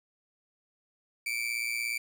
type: tone with amplitude modulation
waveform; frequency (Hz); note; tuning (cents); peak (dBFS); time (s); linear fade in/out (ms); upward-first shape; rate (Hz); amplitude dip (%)
40% pulse; 2328; D7; -16; -26; 1.26-1.98; 5; sine; 117; 80
effects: 10-bit